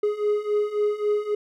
triangle beating tone pair, 415.3 / 419 Hz, G#4 / G#4, 0 / +15 cents, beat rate 3.7 Hz, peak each -24 / -21 dBFS, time 0.03-1.35 s, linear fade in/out 5 ms, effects none

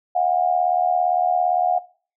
sine tone with amplitude modulation, 720 Hz, F#5, 47 cents flat, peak -13 dBFS, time 0.15-1.79 s, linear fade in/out 10 ms, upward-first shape sine, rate 77.6 Hz, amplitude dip 80%, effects noise-tail reverb RT60 0.4 s tail -19 dB re dry

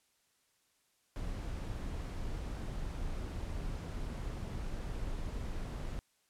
brown noise, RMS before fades -39 dBFS, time 1.16-5.99 s, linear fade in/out 0 ms, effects white hiss -74 dBFS RMS until 6.29 s + low-pass 11000 Hz 12 dB/octave

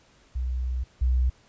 sine tone pair in turn, 62.8 / 62.8 Hz, B1 / B1, +30 / +30 cents, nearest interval unison, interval 0 cents, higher neither, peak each -25 / -19 dBFS, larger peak second, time 0.35-0.84 / 1.01-1.3 s, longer first, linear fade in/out 10 ms, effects pink hiss -59 dBFS RMS until 1.48 s + resampled to 16000 Hz

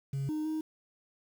sine tone with pitch steps, 137.4 / 307.5 / 313.1 Hz, C#3 / D#4 / D#4, -15 / -20 / +11 cents, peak -28 dBFS, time 0.13-0.61 s, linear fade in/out 5 ms, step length 160 ms, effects tanh soft clip ceiling -30 dBFS + 9-bit

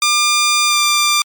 10% pulse tone with pitch glide, 1200 to 1188.3 Hz, D6 to D6, +37 to +20 cents, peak -3 dBFS, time 0.02-1.22 s, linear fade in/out 2 ms, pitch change -17 cents, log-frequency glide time 0.67-0.78 s, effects MP3 96 kbps

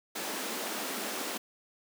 pink high-pass noise, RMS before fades -36 dBFS, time 0.15-1.38 s, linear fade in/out 10 ms, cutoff 210 Hz, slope 48 dB/octave, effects none

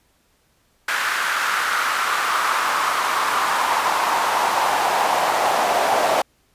brown noise with high-pass filter sweep, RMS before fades -20 dBFS, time 0.88-6.22 s, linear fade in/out 5 ms, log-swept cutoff 1500 to 700 Hz, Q 3, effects pink hiss -62 dBFS RMS until 6.54 s + resampled to 32000 Hz

